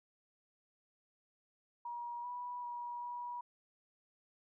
sine tone with pitch steps, 954 / 978 / 962 / 968 Hz, A#5 / B5 / B5 / B5, +40 / -17 / -46 / -35 cents, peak -40 dBFS, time 1.85-3.41 s, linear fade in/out 5 ms, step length 390 ms, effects none

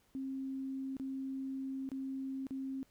sine tone with dropouts, 267.2 Hz, C4, 36 cents sharp, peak -37 dBFS, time 0.15-2.83 s, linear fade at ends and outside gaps 0 ms, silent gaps 0.968-0.998 / 1.89-1.917 / 2.468-2.508 s, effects pink hiss -71 dBFS RMS until 2.9 s

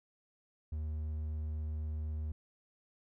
triangle tone, 77 Hz, D#2, 17 cents flat, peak -33 dBFS, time 0.72-2.32 s, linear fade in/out 5 ms, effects none

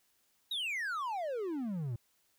triangle exponential sweep, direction down, 3901 to 110 Hz, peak -32 dBFS, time 0.51-1.96 s, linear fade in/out 5 ms, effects white hiss -73 dBFS RMS until 2.38 s

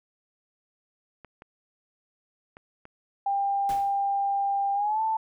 clicks, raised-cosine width 0.5 ms, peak -30 dBFS, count 4, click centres 1.247 / 1.421 / 2.569 / 2.854 s
sine tone with pitch glide, 796 to 883.2 Hz, G5 to A5, +26 to +6 cents, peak -23 dBFS, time 3.26-5.17 s, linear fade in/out 5 ms, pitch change +180 cents, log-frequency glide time 4.74-5.01 s
pink noise with exponential decay, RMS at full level -38 dBFS, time 3.69-4.05 s, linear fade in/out 1 ms, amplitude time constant 77 ms
effects none

